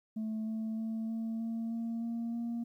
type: tone with pitch steps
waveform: sine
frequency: 218.7 / 220.9 / 223 / 225.2 / 227.5 / 229.7 / 232 / 234.3 Hz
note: A3 / A3 / A3 / A3 / A#3 / A#3 / A#3 / A#3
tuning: -10 / +7 / +23 / +40 / -42 / -25 / -8 / +9 cents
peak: -31 dBFS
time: 0.16-2.64 s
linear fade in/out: 10 ms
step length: 310 ms
effects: tanh soft clip ceiling -32 dBFS + 12-bit